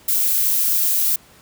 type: noise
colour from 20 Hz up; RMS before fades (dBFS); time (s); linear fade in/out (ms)
violet; -18; 0.08-1.16; 5
effects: pink hiss -49 dBFS RMS until 1.41 s + high-pass 60 Hz 12 dB/octave